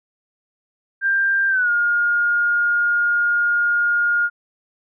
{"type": "tone with pitch glide", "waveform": "sine", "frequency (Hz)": [1587, 1422], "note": ["G6", "F6"], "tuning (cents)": [21, 31], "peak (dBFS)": -15, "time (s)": [1.01, 4.3], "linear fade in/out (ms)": 50, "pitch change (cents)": -190, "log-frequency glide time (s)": [1.49, 1.7], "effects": []}